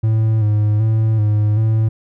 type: tone with vibrato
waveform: triangle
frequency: 108 Hz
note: A2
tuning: 32 cents flat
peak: -10 dBFS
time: 0.03-1.89 s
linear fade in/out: 10 ms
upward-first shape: square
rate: 1.3 Hz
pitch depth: 39 cents each way
effects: none